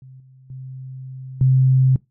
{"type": "tone with level steps", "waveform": "sine", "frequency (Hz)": 130.81, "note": "C3", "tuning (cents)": 0, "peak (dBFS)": [-39, -45, -31, -11], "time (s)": [0.02, 1.96], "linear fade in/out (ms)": 2, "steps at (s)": [0.2, 0.5, 1.41], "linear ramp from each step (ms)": 2, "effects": ["noise-tail reverb RT60 0.2 s tail -22 dB re dry"]}